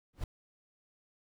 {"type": "noise with exponential growth", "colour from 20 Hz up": "brown", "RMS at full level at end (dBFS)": -31, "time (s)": [0.13, 0.24], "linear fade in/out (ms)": 5, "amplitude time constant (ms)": 22, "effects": []}